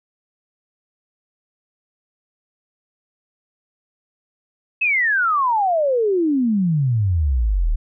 sine exponential sweep, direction down, 2637 to 35.41 Hz, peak -15 dBFS, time 4.81-7.76 s, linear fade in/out 10 ms, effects none

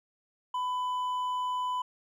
sine tone with hard clipping, 1000 Hz, B5, 21 cents sharp, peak -30 dBFS, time 0.54-1.82 s, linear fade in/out 5 ms, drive 4 dB, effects none

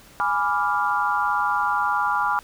sine chord, G# diminished seventh, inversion none, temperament equal, 830.6 / 987.8 / 1174.7 / 1396.9 Hz, G#5 / B5 / D6 / F6, 0 / 0 / 0 / 0 cents, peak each -25 dBFS, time 0.2-2.39 s, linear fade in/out 0 ms, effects pink hiss -49 dBFS RMS until 2.43 s

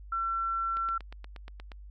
sine tone, 1350 Hz, E6, 41 cents sharp, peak -28 dBFS, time 0.12-0.98 s, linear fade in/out 5 ms
click train, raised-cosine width 0.3 ms, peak -29 dBFS, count 9, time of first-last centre 0.77-1.718 s, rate 8.44 Hz
effects added 50 Hz sine -44 dBFS peak until 1.9 s

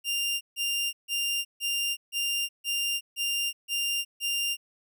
sawtooth tone bursts, 2794 Hz, F7, in tune, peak -23 dBFS, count 9, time 0.04-4.57 s, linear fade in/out 50 ms, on 370 ms, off 150 ms, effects none

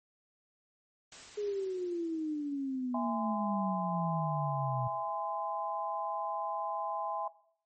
white noise with exponential decay, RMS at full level -48 dBFS, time 1.12-3.65 s, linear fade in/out 1 ms, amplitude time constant 550 ms
sine exponential sweep, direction down, 421.2 to 126 Hz, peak -32 dBFS, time 1.37-4.88 s, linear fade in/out 10 ms
sine chord, E augmented, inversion none, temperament just, 659.3 / 824.1 / 1030.1 Hz, E5 / G#5 / B#5, 0 / -14 / -27 cents, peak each -37 dBFS, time 2.94-7.28 s, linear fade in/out 5 ms
effects noise-tail reverb RT60 0.6 s tail -18 dB re dry + MP3 32 kbps

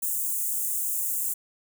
white high-pass noise, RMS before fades -28 dBFS, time 0.02-1.34 s, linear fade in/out 10 ms, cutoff 7100 Hz, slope 48 dB/octave, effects none

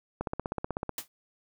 click train, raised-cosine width 1 ms, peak -17 dBFS, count 12, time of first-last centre 0.21-0.893 s, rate 16.1 Hz
white noise with exponential decay, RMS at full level -31 dBFS, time 0.98-1.08 s, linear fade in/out 2 ms, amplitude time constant 20 ms
effects none

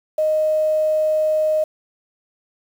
sine tone with quantisation, 620 Hz, D#5, 6 cents flat, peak -15 dBFS, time 0.18-1.64 s, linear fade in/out 5 ms, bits 7, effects none

